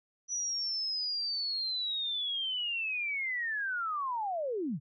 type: linear sweep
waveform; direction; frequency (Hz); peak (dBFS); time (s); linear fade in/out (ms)
sine; down; 5920 to 117.1; -31; 0.28-4.8; 50
effects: none

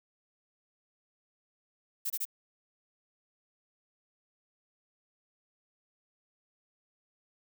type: noise bursts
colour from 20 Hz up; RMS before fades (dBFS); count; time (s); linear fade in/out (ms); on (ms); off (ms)
violet; -33; 3; 2.05-2.253; 10; 51; 25
effects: none

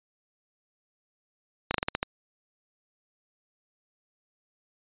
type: slowing click train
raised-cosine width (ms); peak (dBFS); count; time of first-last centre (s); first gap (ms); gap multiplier
0.3; -9; 7; 1.71-2.03; 33; 1.19
effects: resampled to 8000 Hz

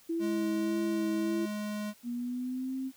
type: tone with vibrato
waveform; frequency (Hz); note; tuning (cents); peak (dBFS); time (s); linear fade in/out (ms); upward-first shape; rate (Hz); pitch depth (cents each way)
sine; 329.6; E4; 0; -29; 0.09-1.46; 10; sine; 1.7; 24
type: tone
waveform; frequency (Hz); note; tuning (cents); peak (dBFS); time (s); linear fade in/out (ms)
square; 209.6; G#3; +16; -34; 0.19-1.94; 50
type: tone with pitch glide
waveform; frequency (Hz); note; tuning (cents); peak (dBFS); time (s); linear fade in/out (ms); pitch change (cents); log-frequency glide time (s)
sine; 240.2 to 263.5; B3 to C4; -48 to +12; -32; 2.03-2.92; 50; +160; 2.13-2.76
effects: white hiss -60 dBFS RMS until 2.96 s

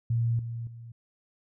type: tone with level steps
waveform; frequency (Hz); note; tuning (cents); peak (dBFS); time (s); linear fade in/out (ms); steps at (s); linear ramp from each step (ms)
sine; 116.54; A#2; 0; -23 / -32 / -41; 0.1-0.92; 5; 0.39 / 0.67; 2
effects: none

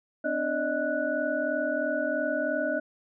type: tone cluster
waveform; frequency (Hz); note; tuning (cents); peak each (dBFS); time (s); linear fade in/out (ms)
sine; 256.1 / 295.2 / 581 / 624 / 1476; C4 / D4 / D5 / D#5 / F#6; -37 / +9 / -19 / +5 / -5; -35 / -33 / -33 / -29 / -32; 0.24-2.8; 10
effects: none

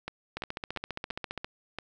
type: two click trains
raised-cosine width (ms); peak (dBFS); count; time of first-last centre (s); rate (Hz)
0.3; -19 / -18; 6 / 16; 0.08-1.786 / 0.37-1.377; 2.93 / 14.9
effects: none

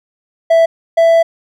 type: tone pair in turn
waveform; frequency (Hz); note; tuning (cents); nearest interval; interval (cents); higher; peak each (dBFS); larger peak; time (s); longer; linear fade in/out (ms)
triangle; 660 / 663.2; E5 / E5; +2 / +10; unison; 8; second; -4; neither; 0.5-0.66 / 0.97-1.23; second; 10
effects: none

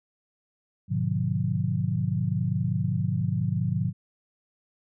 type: chord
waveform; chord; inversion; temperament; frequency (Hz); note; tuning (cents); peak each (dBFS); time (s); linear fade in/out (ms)
sine; G# diminished seventh; none; just; 103.83 / 124.59 / 149.51 / 179.41; G#2 / B2 / D3 / F3; 0 / +16 / +31 / +47; -29; 0.88-3.93; 50
effects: none

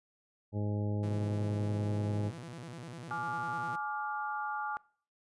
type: harmonic tone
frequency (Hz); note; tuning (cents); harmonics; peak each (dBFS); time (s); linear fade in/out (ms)
103.9; G#2; +1; 1 / 2 / 3 / 4 / 5 / 6 / 8; -32 / -38 / -42 / -44 / -46 / -48 / -50; 0.52-2.32; 50
type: tone with vibrato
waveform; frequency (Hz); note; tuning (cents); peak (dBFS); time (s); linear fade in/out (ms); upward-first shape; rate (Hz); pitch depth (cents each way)
sawtooth; 142.5; C#3; +48; -39; 1.03-3.76; 5; square; 10; 280
type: chord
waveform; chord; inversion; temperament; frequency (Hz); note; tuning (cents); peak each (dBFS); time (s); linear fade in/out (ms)
sine; D diminished; second; just; 845.8 / 1174.7 / 1409.6; Ab5 / D6 / F6; +31 / 0 / +16; -37 / -39 / -39; 3.11-4.77; 0
effects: noise-tail reverb RT60 0.5 s tail -23 dB re dry + resampled to 24000 Hz

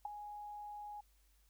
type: tone with ADSR envelope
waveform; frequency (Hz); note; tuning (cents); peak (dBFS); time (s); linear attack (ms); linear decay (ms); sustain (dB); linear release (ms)
sine; 830.6; G#5; 0; -34; 0.05-1.01; 4; 10; -11; 9
effects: added 50 Hz sine -68 dBFS peak until 1.49 s + white hiss -75 dBFS RMS until 1.49 s

